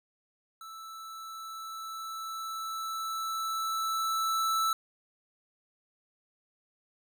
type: tone with level ramp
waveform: square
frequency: 1318.5 Hz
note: E6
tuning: in tune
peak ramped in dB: -44 to -26 dBFS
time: 0.61-4.73 s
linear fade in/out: 2 ms
effects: none